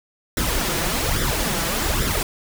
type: noise with flanger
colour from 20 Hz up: pink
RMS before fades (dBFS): -22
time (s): 0.37-2.23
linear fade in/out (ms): 2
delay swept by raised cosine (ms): 0.54 to 6.04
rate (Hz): 1.2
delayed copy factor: +0.7
effects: none